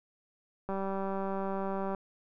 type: click train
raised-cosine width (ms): 1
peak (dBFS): -22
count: 245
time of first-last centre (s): 0.69-1.948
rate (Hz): 194
effects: none